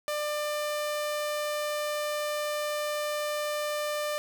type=tone; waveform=sawtooth; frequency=596 Hz; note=D5; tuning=25 cents sharp; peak=-25 dBFS; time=0.08-4.18 s; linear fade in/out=0 ms; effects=none